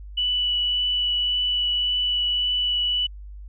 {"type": "tone with vibrato", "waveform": "sine", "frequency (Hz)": 2960, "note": "F#7", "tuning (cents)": 0, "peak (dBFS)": -20, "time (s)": [0.17, 3.07], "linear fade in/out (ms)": 10, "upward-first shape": "triangle", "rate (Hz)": 1.8, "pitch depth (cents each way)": 9, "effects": ["added 50 Hz sine -36 dBFS peak until 3.48 s"]}